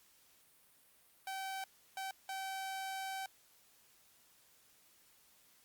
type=tone bursts at uneven times; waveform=sawtooth; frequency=770 Hz; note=G5; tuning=31 cents flat; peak=-36 dBFS; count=3; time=1.27-1.64 / 1.97-2.11 / 2.29-3.26 s; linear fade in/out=2 ms; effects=white hiss -67 dBFS RMS until 5.64 s + Opus 48 kbps